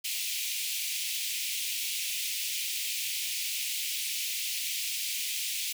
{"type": "high-pass noise", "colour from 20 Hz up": "pink", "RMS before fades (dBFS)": -33, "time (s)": [0.04, 5.73], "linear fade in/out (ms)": 10, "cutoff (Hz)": 2300, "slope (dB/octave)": 48, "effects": []}